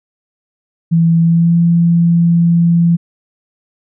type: tone with pitch glide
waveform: sine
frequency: 166.1 to 169.69 Hz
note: E3 to F3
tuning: +13 to -50 cents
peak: -7 dBFS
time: 0.91-2.97 s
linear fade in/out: 20 ms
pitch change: +37 cents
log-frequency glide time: 1.21-1.56 s
effects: none